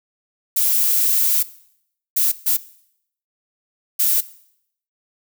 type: noise bursts at uneven times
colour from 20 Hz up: violet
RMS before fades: -17 dBFS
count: 4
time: 0.56-1.43 / 2.16-2.32 / 2.46-2.57 / 3.99-4.21 s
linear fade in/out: 10 ms
effects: noise-tail reverb RT60 0.7 s tail -18 dB re dry